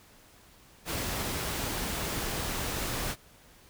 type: noise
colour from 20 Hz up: pink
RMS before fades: -33 dBFS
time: 0.85-3.16 s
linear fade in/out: 50 ms
effects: pink hiss -57 dBFS RMS until 3.69 s